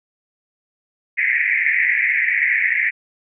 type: band-pass noise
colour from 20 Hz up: pink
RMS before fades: -18 dBFS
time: 1.17-2.91 s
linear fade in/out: 20 ms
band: 1800 to 2300 Hz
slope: 96 dB/octave
effects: none